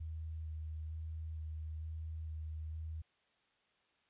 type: tone with vibrato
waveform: sine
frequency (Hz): 79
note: D#2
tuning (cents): +27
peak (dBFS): -40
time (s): 0-3.02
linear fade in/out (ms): 10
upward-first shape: square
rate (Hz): 1.1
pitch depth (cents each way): 13
effects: white hiss -75 dBFS RMS until 4.09 s + resampled to 8000 Hz